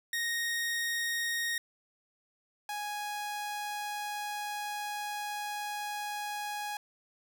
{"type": "tone pair in turn", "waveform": "sawtooth", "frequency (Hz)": [1864, 830.3], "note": ["A#6", "G#5"], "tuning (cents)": [-1, -1], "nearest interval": "octave + major second", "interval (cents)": 1400, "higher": "first", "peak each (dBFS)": [-27, -31], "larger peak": "first", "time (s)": [[0.13, 1.58], [2.69, 6.77]], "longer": "second", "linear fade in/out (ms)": 2, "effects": []}